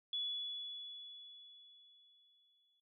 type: tone with exponential decay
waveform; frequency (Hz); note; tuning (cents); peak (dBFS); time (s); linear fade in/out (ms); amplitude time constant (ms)
sine; 3413; G#7; +47; -36; 0.13-2.8; 2; 580
effects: noise-tail reverb RT60 0.2 s tail -19 dB re dry